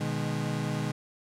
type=chord; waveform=35% pulse; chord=G# minor; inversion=first; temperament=equal with one note detuned; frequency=123.47 / 153.24 / 207.7 Hz; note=B2 / D#3 / G#3; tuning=0 / -26 / 0 cents; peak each=-32 / -30 / -33 dBFS; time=0-0.92 s; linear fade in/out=10 ms; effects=low-pass 10000 Hz 12 dB/octave